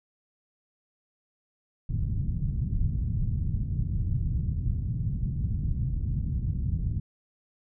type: low-pass noise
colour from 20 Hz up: white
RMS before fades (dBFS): -28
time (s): 1.89-7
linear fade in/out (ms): 5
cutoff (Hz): 140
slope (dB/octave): 24
effects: none